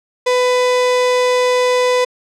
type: tone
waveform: 35% pulse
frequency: 499.2 Hz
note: B4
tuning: 19 cents sharp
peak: -10 dBFS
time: 0.26-2.05 s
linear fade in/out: 10 ms
effects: low-pass 7000 Hz 12 dB/octave